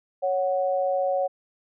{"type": "tone pair together", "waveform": "sine", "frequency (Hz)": [554.4, 740], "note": ["C#5", "F#5"], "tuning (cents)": [0, 0], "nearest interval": "perfect fourth", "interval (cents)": 500, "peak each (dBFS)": [-23, -26], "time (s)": [0.22, 1.28], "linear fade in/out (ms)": 20, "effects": []}